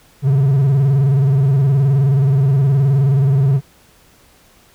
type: tone with vibrato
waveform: triangle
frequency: 136.7 Hz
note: C#3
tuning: 24 cents flat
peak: -8 dBFS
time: 0.22-3.61 s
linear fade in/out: 50 ms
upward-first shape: square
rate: 19 Hz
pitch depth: 81 cents each way
effects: pink hiss -50 dBFS RMS until 4.74 s